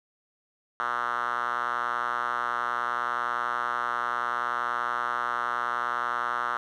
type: tone with band-pass filter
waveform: 5% pulse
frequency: 120.7 Hz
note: B2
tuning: 39 cents flat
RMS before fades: -29 dBFS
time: 0.8-6.57 s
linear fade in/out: 0 ms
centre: 1300 Hz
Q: 3.8
effects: none